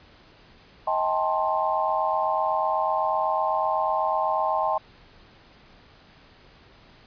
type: chord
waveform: sine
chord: A half-diminished seventh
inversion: second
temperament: just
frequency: 633.6 / 792 / 880 / 1056 Hz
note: Eb5 / G5 / A5 / C6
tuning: +31 / +18 / 0 / +16 cents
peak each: -27 dBFS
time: 0.87-4.78 s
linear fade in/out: 5 ms
effects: pink hiss -53 dBFS RMS until 7.06 s + resampled to 11025 Hz